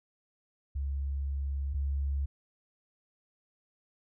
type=tone pair in turn; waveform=sine; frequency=69.3 / 69.6 Hz; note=C#2 / C#2; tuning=0 / +8 cents; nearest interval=unison; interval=8 cents; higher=second; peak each=-30 / -28 dBFS; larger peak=second; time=0.75-1.74 / 1.74-2.26 s; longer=first; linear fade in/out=10 ms; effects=none